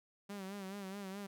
sawtooth tone with vibrato, 196 Hz, G3, in tune, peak -39 dBFS, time 0.29-1.27 s, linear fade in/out 10 ms, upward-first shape sine, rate 4.7 Hz, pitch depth 72 cents each way, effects none

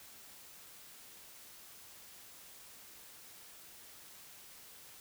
silence, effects white hiss -55 dBFS RMS until 5 s

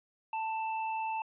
sine tone with tanh clipping, 885 Hz, A5, 10 cents sharp, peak -34 dBFS, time 0.33-1.22 s, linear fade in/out 2 ms, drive 17 dB, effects resampled to 8000 Hz

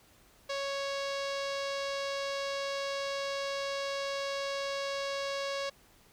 sawtooth tone with low-pass filter, 554.4 Hz, C#5, in tune, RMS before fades -35 dBFS, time 0.49-5.7 s, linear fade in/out 10 ms, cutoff 5000 Hz, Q 2, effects pink hiss -62 dBFS RMS until 6.12 s

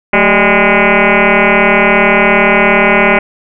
sine tone with frequency modulation, 830.6 Hz, G#5, in tune, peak -5 dBFS, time 0.13-3.19 s, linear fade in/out 5 ms, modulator 203 Hz, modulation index 8, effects none

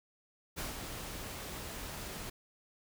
pink noise with ADSR envelope, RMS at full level -38 dBFS, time 0.56-2.3 s, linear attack 30 ms, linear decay 160 ms, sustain -5 dB, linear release 7 ms, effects none

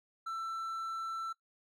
triangle tone, 1335 Hz, E6, 22 cents sharp, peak -34 dBFS, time 0.26-1.33 s, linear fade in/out 10 ms, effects noise-tail reverb RT60 0.1 s tail -18 dB re dry

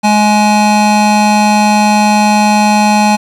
square tone pair together, 210 / 840 Hz, G#3 / G#5, +19 / +19 cents, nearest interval 2 octaves, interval 2400 cents, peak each -10 dBFS, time 0.03-3.17 s, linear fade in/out 20 ms, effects low-pass 9000 Hz 12 dB/octave + 7-bit

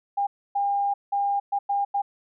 sine tone bursts at uneven times, 804 Hz, G5, 44 cents sharp, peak -21 dBFS, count 6, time 0.17-0.27 / 0.55-0.94 / 1.12-1.4 / 1.52-1.59 / 1.69-1.85 / 1.94-2.02 s, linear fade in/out 10 ms, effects none

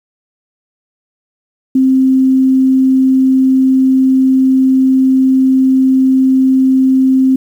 sine tone, 262.6 Hz, C4, 6 cents sharp, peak -6 dBFS, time 1.75-7.36 s, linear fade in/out 5 ms, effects 7-bit

